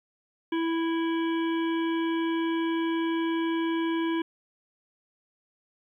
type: harmonic tone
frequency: 329.6 Hz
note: E4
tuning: in tune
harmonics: 1 / 3 / 5 / 7 / 9 / 10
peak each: -25 / -35 / -39 / -42 / -44 / -45 dBFS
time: 0.52-4.22 s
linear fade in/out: 5 ms
effects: 11-bit